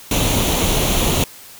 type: noise with comb filter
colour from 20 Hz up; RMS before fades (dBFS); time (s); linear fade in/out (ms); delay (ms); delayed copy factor
pink; -17; 0.11-1.24; 2; 0.3; +0.55
effects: white hiss -40 dBFS RMS until 1.59 s